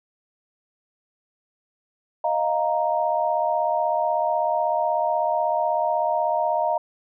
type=chord; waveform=sine; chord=Eb suspended second; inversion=none; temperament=equal; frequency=622.3 / 698.5 / 932.3 Hz; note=Eb5 / F5 / Bb5; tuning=0 / 0 / 0 cents; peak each=-24 dBFS; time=2.24-6.78 s; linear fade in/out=5 ms; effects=none